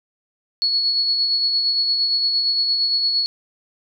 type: tone with tremolo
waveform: sine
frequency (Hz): 4376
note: C#8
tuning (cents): -23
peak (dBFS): -15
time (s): 0.62-3.26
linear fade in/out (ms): 0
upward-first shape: sine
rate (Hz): 8.7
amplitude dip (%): 35
effects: none